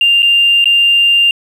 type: tone with dropouts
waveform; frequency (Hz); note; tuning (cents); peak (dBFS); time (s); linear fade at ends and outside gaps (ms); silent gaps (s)
triangle; 2794; F7; 0; -3; 0.01-1.31; 2; 0.222-0.228 / 0.643-0.656
effects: tanh soft clip ceiling -4 dBFS